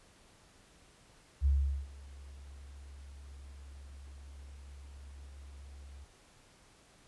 sine tone with ADSR envelope, 69.3 Hz, C#2, in tune, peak -23 dBFS, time 1.41-6.05 s, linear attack 46 ms, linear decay 410 ms, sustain -24 dB, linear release 8 ms, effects pink hiss -62 dBFS RMS until 7.07 s + resampled to 24000 Hz

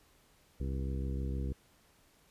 harmonic tone with a mistuned harmonic, 66.4 Hz, C2, 26 cents sharp, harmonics 1 / 2 / 3 / 4 / 5 / 6 / 7, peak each -34 / -40 / -44 / -46 / -48 / -50 / -51 dBFS, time 0.6-1.53 s, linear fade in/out 5 ms, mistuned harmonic 7, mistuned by +59 cents, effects pink hiss -66 dBFS RMS until 2.3 s + resampled to 32000 Hz

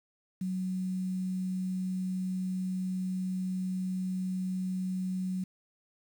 sine tone with quantisation, 185.7 Hz, F#3, 7 cents sharp, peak -30 dBFS, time 0.41-5.44 s, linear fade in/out 5 ms, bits 9, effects none

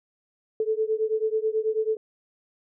sine beating tone pair, 433.7 / 442.9 Hz, A4 / A4, -25 / +11 cents, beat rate 9.2 Hz, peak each -25 / -26 dBFS, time 0.6-1.97 s, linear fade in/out 2 ms, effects none

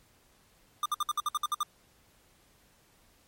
square tone bursts, 1200 Hz, D6, 37 cents sharp, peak -27 dBFS, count 10, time 0.83-1.631 s, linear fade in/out 2 ms, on 27 ms, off 59 ms, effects pink hiss -64 dBFS RMS until 3.27 s + MP3 64 kbps

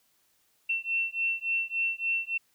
sine beating tone pair, 2700 / 2703.5 Hz, E7 / E7, +41 / +43 cents, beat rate 3.5 Hz, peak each -30 dBFS, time 0.69-2.38 s, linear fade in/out 10 ms, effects white hiss -69 dBFS RMS until 2.54 s

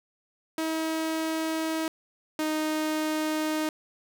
sawtooth tone pair in turn, 320.1 / 310.1 Hz, D#4 / D#4, +49 / -6 cents, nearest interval minor second, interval 55 cents, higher first, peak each -23 / -22 dBFS, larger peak second, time 0.58-1.88 / 2.39-3.69 s, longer neither, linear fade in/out 2 ms, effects none

